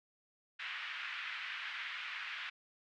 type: band-pass noise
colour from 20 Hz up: pink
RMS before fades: -43 dBFS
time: 0.59-2.5 s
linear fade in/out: 10 ms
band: 1500 to 3000 Hz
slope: 24 dB/octave
effects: none